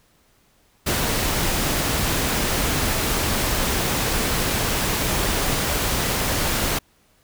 pink noise, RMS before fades -22 dBFS, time 0.86-6.79 s, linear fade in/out 10 ms, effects pink hiss -60 dBFS RMS until 7.23 s

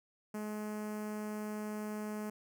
sawtooth tone with notch filter, 211.9 Hz, G#3, 35 cents sharp, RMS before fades -40 dBFS, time 0.34-2.3 s, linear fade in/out 5 ms, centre 3700 Hz, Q 0.66, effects none

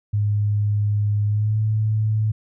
sine tone with pitch glide, 103.83 to 108.3 Hz, G#2 to A2, 0 to -27 cents, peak -17 dBFS, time 0.13-2.32 s, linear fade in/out 10 ms, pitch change +73 cents, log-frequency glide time 1.26-1.58 s, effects none

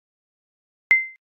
sine tone with exponential decay, 2077 Hz, C7, 13 cents flat, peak -7 dBFS, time 0.91-1.16 s, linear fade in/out 0 ms, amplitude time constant 53 ms, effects AAC 48 kbps

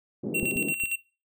pink band-pass noise, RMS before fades -32 dBFS, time 0.23-0.73 s, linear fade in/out 10 ms, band 180 to 410 Hz, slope 24 dB/octave
square tone with tremolo, 2733 Hz, F7, 38 cents flat, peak -25 dBFS, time 0.34-0.96 s, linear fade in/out 10 ms, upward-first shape square, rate 8.7 Hz, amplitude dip 55%
clicks, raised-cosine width 3 ms, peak -18 / -23 / -28 dBFS, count 3, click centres 0.43 / 0.561 / 0.837 s
effects noise-tail reverb RT60 0.3 s tail -19 dB re dry

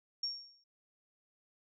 sine tone with exponential decay, 5530 Hz, F8, 18 cents flat, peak -31 dBFS, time 0.23-0.64 s, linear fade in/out 5 ms, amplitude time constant 88 ms, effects none

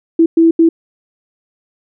sine tone bursts at uneven times, 329.6 Hz, E4, in tune, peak -5 dBFS, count 3, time 0.19-0.26 / 0.37-0.51 / 0.59-0.69 s, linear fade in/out 5 ms, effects none

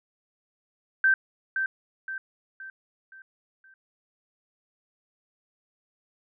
sine tone with echo, 1557 Hz, G6, 12 cents flat, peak -17 dBFS, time 1.04-1.14 s, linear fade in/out 2 ms, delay 520 ms, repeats 5, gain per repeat -7 dB, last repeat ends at 3.74 s, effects none

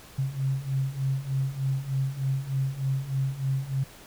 sine beating tone pair, 132.6 / 135.9 Hz, C3 / C#3, +23 / -34 cents, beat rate 3.3 Hz, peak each -30 / -27 dBFS, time 0.18-3.84 s, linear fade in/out 10 ms, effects pink hiss -49 dBFS RMS until 4.06 s

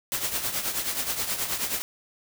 white noise with tremolo, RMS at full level -26 dBFS, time 0.12-1.82 s, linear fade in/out 0 ms, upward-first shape triangle, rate 9.4 Hz, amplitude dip 70%, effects none

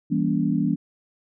sine chord, E diminished seventh, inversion none, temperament just, 164.81 / 197.78 / 237.3 / 284.8 Hz, E3 / G3 / Bb3 / Db4, 0 / +16 / +31 / +47 cents, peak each -25 dBFS, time 0.1-0.76 s, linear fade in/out 20 ms, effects none

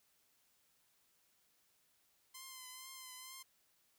5% pulse tone with vibrato, 1036 Hz, C6, 17 cents flat, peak -38 dBFS, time 2.34-3.43 s, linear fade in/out 10 ms, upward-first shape triangle, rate 2.2 Hz, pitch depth 41 cents each way, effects white hiss -75 dBFS RMS until 3.98 s

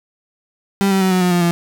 35% pulse tone with pitch steps, 197 / 192.5 / 188.1 / 183.81 / 179.61 / 175.51 / 171.5 Hz, G3 / G3 / F#3 / F#3 / F3 / F3 / F3, +9 / -31 / +29 / -11 / +49 / +9 / -31 cents, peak -11 dBFS, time 0.81-1.51 s, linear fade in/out 0 ms, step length 100 ms, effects none

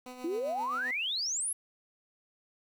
15% pulse tone with tremolo, 251.6 Hz, B3, 32 cents sharp, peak -35 dBFS, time 0.06-0.91 s, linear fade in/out 2 ms, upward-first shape sine, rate 7.6 Hz, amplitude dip 50%
sine exponential sweep, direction up, 311.1 to 11350 Hz, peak -30 dBFS, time 0.24-1.53 s, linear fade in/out 5 ms
effects 10-bit

